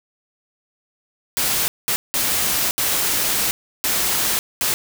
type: noise bursts at uneven times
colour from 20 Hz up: white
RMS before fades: -20 dBFS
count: 6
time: 1.37-1.68 / 1.88-1.96 / 2.14-2.71 / 2.78-3.51 / 3.84-4.39 / 4.61-4.74 s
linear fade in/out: 0 ms
effects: none